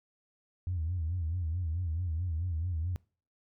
sine tone with vibrato, 84.7 Hz, E2, 48 cents sharp, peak -29 dBFS, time 0.67-2.96 s, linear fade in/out 0 ms, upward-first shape sine, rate 4.6 Hz, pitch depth 140 cents each way, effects noise-tail reverb RT60 0.4 s tail -24 dB re dry + tanh soft clip ceiling -25 dBFS

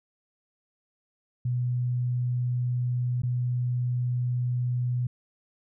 sine tone with dropouts, 123.47 Hz, B2, in tune, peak -24 dBFS, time 1.45-5.07 s, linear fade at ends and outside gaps 5 ms, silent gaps 3.22-3.233 s, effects none

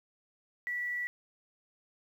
sine tone with quantisation, 1952 Hz, B6, 21 cents flat, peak -32 dBFS, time 0.67-1.07 s, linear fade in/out 0 ms, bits 10, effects none

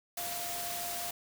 sine tone in noise, 698.5 Hz, F5, in tune, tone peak -41 dBFS, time 0.17-1.11 s, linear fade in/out 5 ms, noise white, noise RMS -38 dBFS, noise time 0.17-1.11 s, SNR -6 dB, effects none

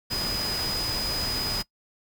sine tone in noise, 4978 Hz, D#8, in tune, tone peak -27 dBFS, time 0.1-1.63 s, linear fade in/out 20 ms, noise pink, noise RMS -32 dBFS, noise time 0.1-1.63 s, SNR +2 dB, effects noise-tail reverb RT60 0.1 s tail -22 dB re dry

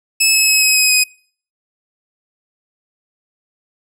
15% pulse tone with pitch steps, 2600 / 2582 / 2564 / 2546 / 2529 / 2511 Hz, E7 / E7 / E7 / D#7 / D#7 / D#7, -24 / -37 / -49 / +39 / +28 / +15 cents, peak -3 dBFS, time 0.2-1.04 s, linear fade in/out 10 ms, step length 140 ms, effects noise-tail reverb RT60 0.5 s tail -26 dB re dry

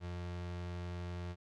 35% pulse tone, 88 Hz, F2, 14 cents sharp, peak -38 dBFS, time 0-1.36 s, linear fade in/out 50 ms, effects low-pass 5000 Hz 12 dB/octave

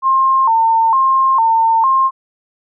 sine tone with vibrato, 980 Hz, B5, 14 cents flat, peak -9 dBFS, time 0.02-2.11 s, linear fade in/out 50 ms, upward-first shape square, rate 1.1 Hz, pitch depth 140 cents each way, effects none

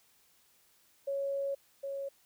sine tone pair in turn, 554.4 / 552.3 Hz, C#5 / C#5, 0 / -6 cents, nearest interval unison, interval 6 cents, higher first, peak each -31 / -35 dBFS, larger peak first, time 1.07-1.55 / 1.83-2.09 s, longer first, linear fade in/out 10 ms, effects white hiss -67 dBFS RMS until 2.25 s

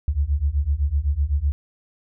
sine beating tone pair, 67.8 / 75.7 Hz, C#2 / D#2, -38 / -47 cents, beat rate 7.9 Hz, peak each -22 / -21 dBFS, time 0.08-1.52 s, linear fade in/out 0 ms, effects none

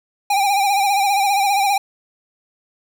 square tone with vibrato, 798 Hz, G5, 31 cents sharp, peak -15 dBFS, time 0.3-1.78 s, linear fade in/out 5 ms, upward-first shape sine, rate 15 Hz, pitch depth 59 cents each way, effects none

